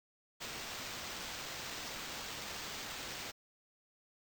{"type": "noise with sample-and-hold", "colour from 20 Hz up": "white", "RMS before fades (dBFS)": -44, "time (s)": [0.4, 3.32], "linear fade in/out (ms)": 20, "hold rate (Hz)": 11025, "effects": []}